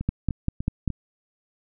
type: two click trains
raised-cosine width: 5 ms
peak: -17 / -10 dBFS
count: 4 / 5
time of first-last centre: 0.01-0.903 / 0.09-0.877 s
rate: 3.36 / 5.08 Hz
effects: none